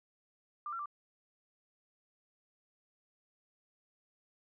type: tone with pitch steps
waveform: sine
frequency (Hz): 1190 / 1358 / 1175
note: D6 / F6 / D6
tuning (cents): +22 / -49 / +1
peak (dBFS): -37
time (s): 0.66-0.858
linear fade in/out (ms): 2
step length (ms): 66
effects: none